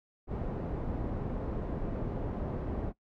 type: low-pass noise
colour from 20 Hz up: pink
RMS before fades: -35 dBFS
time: 0.27-2.93 s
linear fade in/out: 50 ms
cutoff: 590 Hz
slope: 12 dB/octave
effects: noise-tail reverb RT60 0.1 s tail -18 dB re dry